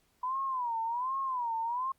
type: tone with vibrato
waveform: sine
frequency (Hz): 987.8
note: B5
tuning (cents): 0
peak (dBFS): -30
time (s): 0.23-1.92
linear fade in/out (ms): 5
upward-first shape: sine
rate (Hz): 1.3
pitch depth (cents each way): 160
effects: pink hiss -71 dBFS RMS until 1.98 s + Opus 48 kbps